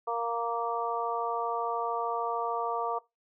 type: harmonic tone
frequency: 233.1 Hz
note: A#3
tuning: in tune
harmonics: 2 / 3 / 4 / 5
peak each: -34 / -34 / -34 / -34 dBFS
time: 0.07-2.99 s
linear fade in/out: 10 ms
effects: noise-tail reverb RT60 0.2 s tail -20 dB re dry